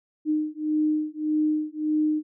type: beating tone pair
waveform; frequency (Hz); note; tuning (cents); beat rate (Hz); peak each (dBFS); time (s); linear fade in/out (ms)
sine; 305.5 / 307.2; D#4 / D#4; -32 / -22; 1.7; -25; 0.25-2.23; 50
effects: none